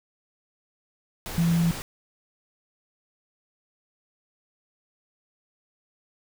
sine tone in noise, 168.3 Hz, E3, 36 cents sharp, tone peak -19 dBFS, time 1.38-1.71 s, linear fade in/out 0 ms, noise pink, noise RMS -35 dBFS, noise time 1.26-1.82 s, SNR +13 dB, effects none

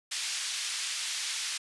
white band-pass noise, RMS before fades -34 dBFS, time 0.11-1.58 s, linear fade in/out 10 ms, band 2100 to 6400 Hz, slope 12 dB/octave, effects resampled to 24000 Hz

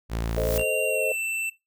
sawtooth tone, 56.4 Hz, A1, 44 cents sharp, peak -22 dBFS, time 0.09-0.64 s, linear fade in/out 50 ms
blue noise with exponential growth, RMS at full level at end -29 dBFS, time 0.12-0.58 s, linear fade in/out 2 ms, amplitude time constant 100 ms
sine chord, A diminished, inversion none, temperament equal, 440 / 523.3 / 622.3 Hz, A4 / C5 / Eb5, 0 / 0 / 0 cents, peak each -28 dBFS, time 0.37-1.12 s, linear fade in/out 2 ms
square tone with pitch glide, 2764 to 2670 Hz, F7 to E7, -19 to +22 cents, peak -27 dBFS, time 0.58-1.5 s, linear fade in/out 10 ms, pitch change -59 cents, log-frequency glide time 0.86-1.16 s
effects noise-tail reverb RT60 0.2 s tail -19 dB re dry

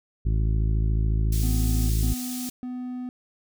harmonic tone, 54 Hz, A1, 32 cents flat, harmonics 1 / 2 / 3 / 4 / 5 / 6 / 7, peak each -21 / -26 / -33 / -41 / -42 / -43 / -45 dBFS, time 0.25-2.14 s, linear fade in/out 10 ms
pink high-pass noise, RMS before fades -36 dBFS, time 1.32-2.5 s, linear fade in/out 5 ms, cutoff 5400 Hz, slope 12 dB/octave
triangle tone bursts, 250 Hz, B3, 21 cents sharp, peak -28 dBFS, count 3, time 1.43-3.09 s, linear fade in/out 0 ms, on 460 ms, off 140 ms
effects none

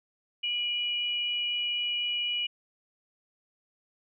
sine tone pair together, 2408 / 2926 Hz, D7 / F#7, +43 / -20 cents, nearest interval minor third, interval 337 cents, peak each -35 / -28 dBFS, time 0.43-2.47 s, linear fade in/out 10 ms, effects none

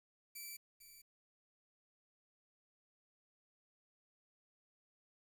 5% pulse tone with echo, 2323 Hz, D7, 20 cents flat, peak -37 dBFS, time 0.35-0.57 s, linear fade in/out 10 ms, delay 450 ms, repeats 1, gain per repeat -11 dB, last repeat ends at 1.02 s, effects 11-bit

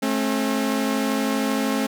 sawtooth tone pair together, 216.2 / 269 Hz, A3 / C4, -30 / +48 cents, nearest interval major third, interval 378 cents, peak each -20 / -19 dBFS, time 0.02-1.87 s, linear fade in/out 10 ms, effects none

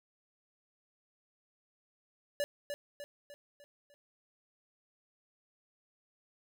square tone with echo, 577 Hz, D5, 31 cents flat, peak -31 dBFS, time 2.4-2.44 s, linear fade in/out 0 ms, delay 300 ms, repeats 5, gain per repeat -6 dB, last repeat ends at 3.94 s, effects none

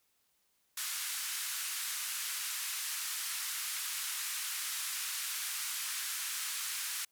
white band-pass noise, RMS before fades -38 dBFS, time 0.77-7.05 s, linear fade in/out 5 ms, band 1200 to 13000 Hz, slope 24 dB/octave, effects white hiss -75 dBFS RMS until 7.11 s

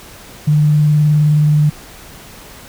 sine tone with vibrato, 150.1 Hz, D3, 38 cents sharp, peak -8 dBFS, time 0.47-1.7 s, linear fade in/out 10 ms, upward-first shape square, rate 19 Hz, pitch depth 16 cents each way, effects pink hiss -37 dBFS RMS until 2.68 s

